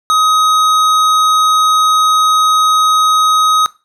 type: tone with hard clipping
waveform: sine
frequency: 1260 Hz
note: D#6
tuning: 21 cents sharp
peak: -10 dBFS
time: 0.1-3.66 s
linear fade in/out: 0 ms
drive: 13 dB
effects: noise-tail reverb RT60 0.3 s tail -19 dB re dry